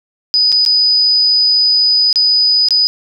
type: tone with dropouts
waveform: sine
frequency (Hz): 4978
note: D#8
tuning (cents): 0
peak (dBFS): -8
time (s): 0.34-2.87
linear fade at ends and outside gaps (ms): 0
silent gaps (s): 0.519-0.525 / 0.651-0.662 / 2.128-2.158 / 2.686-2.707
effects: none